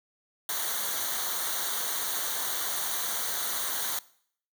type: noise with comb filter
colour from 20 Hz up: white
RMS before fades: -31 dBFS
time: 0.49-3.99 s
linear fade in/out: 2 ms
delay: 0.39 ms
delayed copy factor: -0.75
effects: noise-tail reverb RT60 0.6 s tail -20 dB re dry